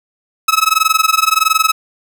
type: tone with amplitude modulation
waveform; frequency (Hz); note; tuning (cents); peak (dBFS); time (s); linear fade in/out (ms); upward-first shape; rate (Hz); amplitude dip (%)
sawtooth; 1289; E6; -39; -3; 0.48-1.72; 5; sine; 21.5; 95
effects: none